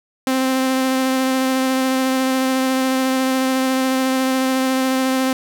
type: tone with vibrato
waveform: sawtooth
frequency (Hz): 261.6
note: C4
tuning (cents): 0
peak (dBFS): -12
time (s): 0.27-5.33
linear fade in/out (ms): 2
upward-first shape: sine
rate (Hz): 14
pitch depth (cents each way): 12
effects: none